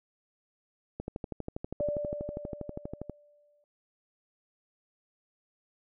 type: click train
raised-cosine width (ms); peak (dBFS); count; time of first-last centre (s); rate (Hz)
2; -22; 27; 1-3.097; 12.4
type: tone with exponential decay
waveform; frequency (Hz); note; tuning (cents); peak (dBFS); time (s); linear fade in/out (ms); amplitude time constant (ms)
sine; 587.3; D5; 0; -27; 1.8-3.64; 1; 400
effects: none